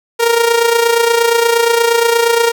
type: tone with amplitude modulation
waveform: sawtooth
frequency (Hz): 466.1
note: A#4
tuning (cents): 0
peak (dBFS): -3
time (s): 0.19-2.52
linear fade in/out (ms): 20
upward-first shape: sine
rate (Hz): 28.5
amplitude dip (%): 60
effects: none